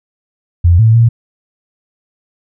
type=tone with pitch steps; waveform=sine; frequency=86.4 / 111.9 / 116.1 Hz; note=F2 / A2 / A#2; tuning=-18 / +30 / -7 cents; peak=-4 dBFS; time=0.64-1.09 s; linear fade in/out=10 ms; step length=150 ms; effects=none